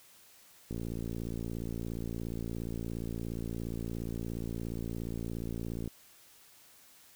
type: click train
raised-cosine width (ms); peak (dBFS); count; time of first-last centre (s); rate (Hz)
3; -25; 296; 0.71-5.876; 57.1
effects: white hiss -59 dBFS RMS until 7.15 s